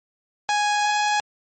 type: tone pair in turn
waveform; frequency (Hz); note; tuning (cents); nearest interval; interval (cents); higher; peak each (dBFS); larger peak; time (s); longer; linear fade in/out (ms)
sawtooth; 830.6 / 835.4; G#5 / G#5; 0 / +10; unison; 10; second; -15; neither; 0.49-0.85 / 0.85-1.2; first; 0
effects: MP3 32 kbps